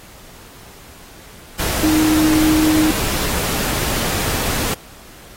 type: tone in noise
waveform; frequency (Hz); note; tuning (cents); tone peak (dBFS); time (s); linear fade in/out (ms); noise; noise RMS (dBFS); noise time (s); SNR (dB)
sine; 311.1; D#4; 0; -12; 1.83-2.91; 5; pink; -21; 1.59-4.74; +6
effects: pink hiss -42 dBFS RMS until 5.36 s + AAC 48 kbps